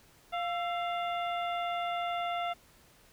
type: harmonic tone with a mistuned harmonic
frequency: 698.5 Hz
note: F5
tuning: in tune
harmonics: 1 / 2 / 3 / 4 / 5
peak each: -32 / -38 / -42 / -44 / -46 dBFS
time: 0.32-2.54 s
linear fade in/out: 20 ms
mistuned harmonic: 2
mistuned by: -71 cents
effects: pink hiss -61 dBFS RMS until 3.12 s